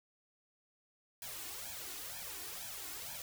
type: noise with flanger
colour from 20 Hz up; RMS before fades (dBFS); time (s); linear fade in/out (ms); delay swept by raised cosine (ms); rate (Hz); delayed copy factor
white; -45; 1.22-3.22; 2; 1.2 to 2.8; 2.1; +0.85
effects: none